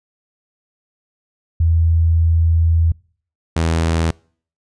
sine / sawtooth tone pair in turn, 82.41 / 81.98 Hz, E2 / E2, 0 / -9 cents, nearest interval unison, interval 9 cents, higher first, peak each -11 dBFS, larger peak neither, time 1.6-2.92 / 3.56-4.11 s, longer first, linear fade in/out 5 ms, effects noise-tail reverb RT60 0.5 s tail -26 dB re dry + resampled to 22050 Hz

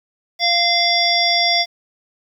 harmonic tone, 692 Hz, F5, 16 cents flat, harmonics 1 / 3 / 5 / 7 / 8, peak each -20 / -20 / -20 / -20 / -20 dBFS, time 0.39-1.66 s, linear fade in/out 50 ms, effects 8-bit

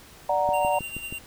sine chord, D augmented, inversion none, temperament equal, 587.3 / 740 / 932.3 Hz, D5 / F#5 / A#5, 0 / 0 / 0 cents, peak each -25 dBFS, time 0.29-0.79 s, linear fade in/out 5 ms
click train, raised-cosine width 3 ms, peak -23 dBFS, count 5, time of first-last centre 0.49-1.125 s, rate 6.3 Hz
square tone with tremolo, 2775 Hz, F7, 12 cents flat, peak -32 dBFS, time 0.53-1.19 s, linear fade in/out 10 ms, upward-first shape sine, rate 10 Hz, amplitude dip 55%
effects pink hiss -49 dBFS RMS until 1.26 s

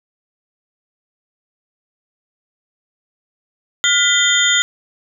sine tone cluster, 1424 / 1996 / 3177 / 3578 / 6920 Hz, F6 / B6 / G7 / A7 / A8, +33 / +18 / +23 / +28 / -30 cents, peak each -18 dBFS, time 3.84-4.62 s, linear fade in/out 0 ms, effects none

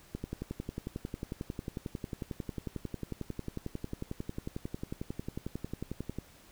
click train, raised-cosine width 3 ms, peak -23 dBFS, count 68, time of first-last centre 0.15-6.186 s, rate 11.1 Hz, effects pink hiss -58 dBFS RMS until 6.51 s

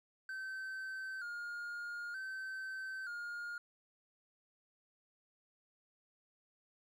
triangle tone with vibrato, 1480 Hz, F#6, in tune, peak -39 dBFS, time 0.29-3.58 s, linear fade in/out 2 ms, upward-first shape square, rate 0.54 Hz, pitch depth 71 cents each way, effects none

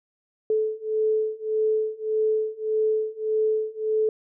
sine beating tone pair, 433.6 / 435.3 Hz, A4 / A4, -25 / -19 cents, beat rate 1.7 Hz, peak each -25 / -24 dBFS, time 0.5-4.09 s, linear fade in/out 2 ms, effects none

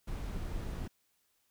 brown noise, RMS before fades -38 dBFS, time 0.07-0.88 s, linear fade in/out 10 ms, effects white hiss -75 dBFS RMS until 1.5 s

